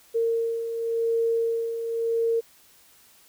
sine beating tone pair, 458.3 / 459.21 Hz, A#4 / A#4, -29 / -26 cents, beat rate 0.91 Hz, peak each -31 / -23 dBFS, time 0.14-2.41 s, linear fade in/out 20 ms, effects white hiss -56 dBFS RMS until 3.28 s

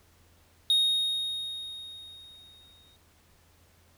triangle tone with exponential decay, 3729 Hz, A#7, in tune, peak -18 dBFS, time 0.7-2.96 s, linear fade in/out 1 ms, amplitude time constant 490 ms, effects added 84 Hz sine -63 dBFS peak until 3.97 s + pink hiss -63 dBFS RMS until 3.97 s

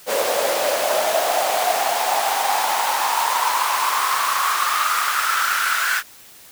pink noise with high-pass filter sweep, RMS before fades -20 dBFS, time 0.06-6.03 s, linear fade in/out 50 ms, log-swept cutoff 530 to 1500 Hz, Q 6.3, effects white hiss -45 dBFS RMS until 6.51 s

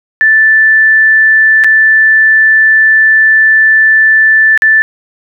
sine tone with dropouts, 1760 Hz, A6, in tune, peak -3 dBFS, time 0.21-4.82 s, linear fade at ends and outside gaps 0 ms, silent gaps 1.638-1.644 / 4.576-4.621 s, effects none

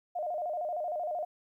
sine tone with vibrato, 659.3 Hz, E5, in tune, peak -31 dBFS, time 0.15-1.25 s, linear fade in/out 10 ms, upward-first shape square, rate 13 Hz, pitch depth 130 cents each way, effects 12-bit

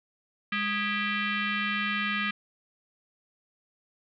sine tone with frequency modulation, 205.3 Hz, G#3, 20 cents flat, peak -26 dBFS, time 0.52-2.31 s, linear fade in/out 5 ms, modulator 723 Hz, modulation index 3.8, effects none

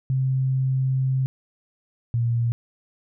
sine tone pair in turn, 131.7 / 117.68 Hz, C3 / A#2, +12 / +17 cents, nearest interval major second, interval 195 cents, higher first, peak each -19 dBFS, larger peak neither, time 0.1-1.26 / 2.14-2.52 s, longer first, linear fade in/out 0 ms, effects none

